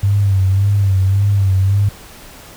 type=tone with vibrato; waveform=sine; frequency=98 Hz; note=G2; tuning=in tune; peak=-10 dBFS; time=0.03-1.89 s; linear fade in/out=5 ms; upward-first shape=sine; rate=1.8 Hz; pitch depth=60 cents each way; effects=pink hiss -38 dBFS RMS until 2.56 s